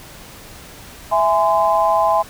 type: chord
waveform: sine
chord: E augmented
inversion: none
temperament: equal with one note detuned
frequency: 659.3 / 830.6 / 1029.1 Hz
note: E5 / G#5 / B#5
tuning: 0 / 0 / -29 cents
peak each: -17 dBFS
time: 1.11-2.23 s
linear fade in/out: 20 ms
effects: pink hiss -39 dBFS RMS until 2.29 s